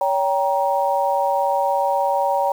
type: chord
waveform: sine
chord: G diminished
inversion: second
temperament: just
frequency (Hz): 564.5 / 784 / 940.8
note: Db5 / G5 / Bb5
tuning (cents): +31 / 0 / +16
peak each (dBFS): -21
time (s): 0.01-2.52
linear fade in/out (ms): 2
effects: 7-bit